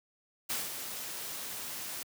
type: noise with ADSR envelope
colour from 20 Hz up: white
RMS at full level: -33 dBFS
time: 0.49-2.03 s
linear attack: 13 ms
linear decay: 190 ms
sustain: -7 dB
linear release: 4 ms
effects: high-pass 100 Hz 12 dB/octave